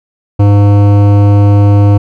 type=tone with hard clipping; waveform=sine; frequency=101.7 Hz; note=G#2; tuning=36 cents flat; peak=-5 dBFS; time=0.39-1.98 s; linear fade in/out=10 ms; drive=15 dB; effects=none